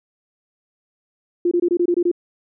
sine tone bursts, 349.2 Hz, F4, in tune, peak -14 dBFS, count 8, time 1.45-2.115 s, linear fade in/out 5 ms, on 63 ms, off 23 ms, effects none

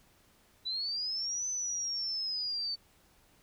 sine linear two-way sweep, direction up then down, 3924 to 6100 to 4514 Hz, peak -32 dBFS, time 0.65-2.76 s, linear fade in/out 20 ms, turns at 1.48 s, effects pink hiss -65 dBFS RMS until 3.42 s

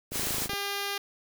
white noise, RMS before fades -31 dBFS, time 0.11-0.49 s, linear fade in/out 50 ms
click train, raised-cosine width 2 ms, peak -24 dBFS, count 12, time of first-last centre 0.12-0.534 s, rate 26.6 Hz
5% pulse tone, 401.6 Hz, G4, 42 cents sharp, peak -19 dBFS, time 0.49-0.98 s, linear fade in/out 5 ms
effects none

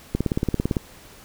click train, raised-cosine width 3 ms, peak -8 dBFS, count 12, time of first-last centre 0.15-0.768 s, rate 17.8 Hz, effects pink hiss -47 dBFS RMS until 1.24 s

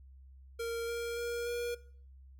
square tone with pitch steps, 463.8 / 468.4 / 473 / 477.7 Hz, A#4 / A#4 / A#4 / A#4, -9 / +8 / +25 / +42 cents, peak -35 dBFS, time 0.59-1.75 s, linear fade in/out 10 ms, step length 290 ms, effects noise-tail reverb RT60 0.5 s tail -19 dB re dry + added 66 Hz sine -52 dBFS peak until 2.39 s

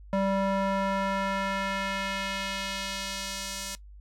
square tone with band-pass filter sweep, 194.9 Hz, G3, 10 cents flat, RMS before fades -30 dBFS, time 0.13-3.75 s, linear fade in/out 0 ms, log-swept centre 610 to 6900 Hz, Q 0.93, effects noise-tail reverb RT60 0.1 s tail -19 dB re dry + added 50 Hz sine -45 dBFS peak until 4 s

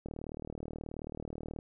click train, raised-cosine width 2 ms, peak -27 dBFS, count 60, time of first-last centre 0.06-1.588 s, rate 38.6 Hz, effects none

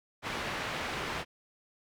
white low-pass noise, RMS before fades -36 dBFS, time 0.22-1.25 s, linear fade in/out 50 ms, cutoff 2200 Hz, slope 12 dB/octave, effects none

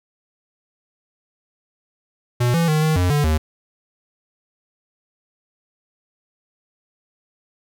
square tone with pitch steps, 121.9 / 167.7 / 154.4 / 156.6 / 89.7 / 146.6 / 78 Hz, B2 / E3 / D#3 / D#3 / F2 / D3 / D#2, -22 / +30 / -13 / +11 / +47 / -3 / +5 cents, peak -16 dBFS, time 2.4-3.38 s, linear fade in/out 10 ms, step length 140 ms, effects none

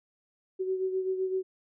sine beating tone pair, 375.5 / 383.3 Hz, F#4 / G4, +26 / -39 cents, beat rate 7.8 Hz, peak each -28 / -36 dBFS, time 0.59-1.43 s, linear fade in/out 20 ms, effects none

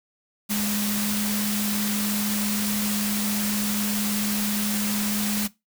sine tone in noise, 207.7 Hz, G#3, in tune, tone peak -25 dBFS, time 0.49-5.48 s, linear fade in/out 20 ms, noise white, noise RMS -28 dBFS, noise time 0.49-5.48 s, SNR 0 dB, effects noise-tail reverb RT60 0.2 s tail -19 dB re dry

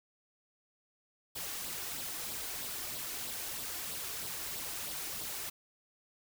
white noise with flanger, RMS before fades -40 dBFS, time 1.35-5.5 s, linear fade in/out 10 ms, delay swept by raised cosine 0.22 to 2.82 ms, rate 3.1 Hz, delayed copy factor +0.5, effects none

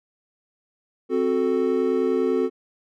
triangle chord, F# diminished, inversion second, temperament equal, 261.6 / 370 / 440 Hz, C4 / F#4 / A4, 0 / 0 / 0 cents, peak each -23 / -21 / -21 dBFS, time 1.09-2.5 s, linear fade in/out 50 ms, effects none

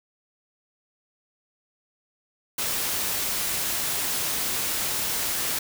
white noise, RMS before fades -27 dBFS, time 2.58-5.59 s, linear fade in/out 5 ms, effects none

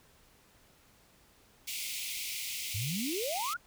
pink high-pass noise, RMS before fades -38 dBFS, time 1.67-3.54 s, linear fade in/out 10 ms, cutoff 2100 Hz, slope 96 dB/octave
sine exponential sweep, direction up, 92.5 to 1500 Hz, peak -33 dBFS, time 2.74-3.57 s, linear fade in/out 10 ms
effects pink hiss -63 dBFS RMS until 3.66 s

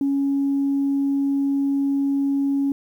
sine tone, 277.8 Hz, C#4, 4 cents sharp, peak -17 dBFS, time 0.01-2.72 s, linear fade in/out 2 ms, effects tanh soft clip ceiling -14 dBFS + 9-bit

